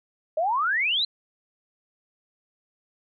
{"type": "exponential sweep", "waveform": "sine", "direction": "up", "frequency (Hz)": [600, 4186], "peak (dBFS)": -21, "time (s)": [0.37, 1.05], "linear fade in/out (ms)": 5, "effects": []}